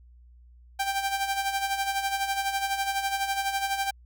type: tone with tremolo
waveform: sawtooth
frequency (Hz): 786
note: G5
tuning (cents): +4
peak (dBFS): -20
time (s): 0.79-3.91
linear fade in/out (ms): 10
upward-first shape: sine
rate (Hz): 12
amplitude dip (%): 60
effects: added 60 Hz sine -50 dBFS peak until 4.05 s